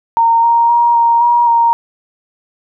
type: tone with pitch steps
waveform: sine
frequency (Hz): 921 / 933 / 945 / 933 / 952 / 932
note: A#5 / A#5 / A#5 / A#5 / A#5 / A#5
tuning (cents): -21 / +1 / +23 / +1 / +36 / -1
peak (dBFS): -7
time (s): 0.17-1.73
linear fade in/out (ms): 0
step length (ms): 260
effects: none